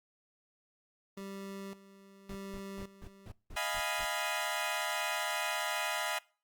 25% pulse tone with tremolo, 196 Hz, G3, in tune, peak -38 dBFS, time 1.17-3.27 s, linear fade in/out 5 ms, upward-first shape square, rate 0.89 Hz, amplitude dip 80%
brown noise bursts, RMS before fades -46 dBFS, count 8, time 2.29-4.046 s, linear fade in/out 5 ms, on 62 ms, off 180 ms
15% pulse chord, F half-diminished seventh, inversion third, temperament equal, 622.3 / 698.5 / 830.6 / 987.8 Hz, Eb5 / F5 / Ab5 / Cb6, 0 / 0 / 0 / 0 cents, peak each -32 dBFS, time 3.56-6.19 s, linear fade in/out 10 ms
effects noise-tail reverb RT60 0.4 s tail -24 dB re dry + Opus 48 kbps

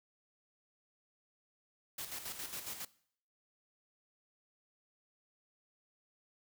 white noise with tremolo, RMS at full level -42 dBFS, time 1.98-2.85 s, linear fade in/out 5 ms, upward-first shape square, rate 7.3 Hz, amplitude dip 55%, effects noise-tail reverb RT60 0.6 s tail -20 dB re dry

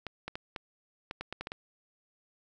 clicks, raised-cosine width 0.3 ms, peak -21 dBFS, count 10, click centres 0.067 / 0.28 / 0.355 / 0.562 / 1.111 / 1.21 / 1.326 / 1.41 / 1.471 / 1.519 s, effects none

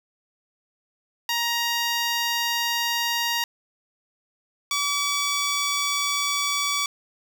10% pulse tone pair in turn, 940 / 1144.2 Hz, A#5 / D6, +14 / -45 cents, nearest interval minor third, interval 341 cents, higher second, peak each -14 dBFS, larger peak neither, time 1.29-3.44 / 4.71-6.86 s, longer neither, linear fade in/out 2 ms, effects none

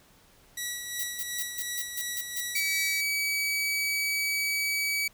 10% pulse tone with tremolo, 1938 Hz, B6, 33 cents flat, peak -22 dBFS, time 0.57-3.01 s, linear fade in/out 5 ms, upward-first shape sine, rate 2.8 Hz, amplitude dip 45%
violet noise bursts, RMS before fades -33 dBFS, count 9, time 0.99-2.604 s, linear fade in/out 5 ms, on 46 ms, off 150 ms
sawtooth tone, 2281 Hz, C#7, 49 cents sharp, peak -23 dBFS, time 2.55-5.08 s, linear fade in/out 5 ms
effects pink hiss -59 dBFS RMS until 5.13 s

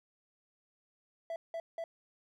triangle tone bursts, 663 Hz, E5, 10 cents sharp, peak -34 dBFS, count 3, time 1.3-1.84 s, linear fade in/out 2 ms, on 60 ms, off 180 ms, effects none

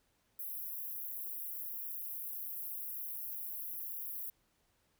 white high-pass noise, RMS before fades -42 dBFS, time 0.39-4.3 s, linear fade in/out 5 ms, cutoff 11000 Hz, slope 96 dB/octave, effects pink hiss -75 dBFS RMS until 4.99 s

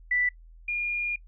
sine tone pair in turn, 1975.5 / 2421 Hz, B6 / D#7, 0 / -48 cents, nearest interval major third, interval 352 cents, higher second, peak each -22 / -26 dBFS, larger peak first, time 0.11-0.29 / 0.68-1.16 s, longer second, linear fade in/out 5 ms, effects noise-tail reverb RT60 0.1 s tail -23 dB re dry + added 41 Hz sine -47 dBFS peak until 1.27 s

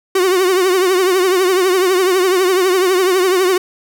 45% pulse tone with vibrato, 370.5 Hz, F#4, 2 cents sharp, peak -11 dBFS, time 0.15-3.58 s, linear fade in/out 5 ms, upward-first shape triangle, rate 12 Hz, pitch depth 100 cents each way, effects none

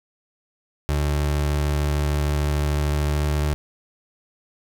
30% pulse tone with pitch glide, 73.42 to 74.23 Hz, D2 to D2, 0 to +19 cents, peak -17 dBFS, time 0.89-3.54 s, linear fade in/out 0 ms, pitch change +19 cents, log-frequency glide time 2.81-3.26 s, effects none

